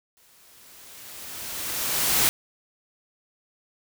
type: noise with exponential growth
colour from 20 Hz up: white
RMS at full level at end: -19 dBFS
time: 0.17-2.29 s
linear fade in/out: 0 ms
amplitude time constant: 460 ms
effects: none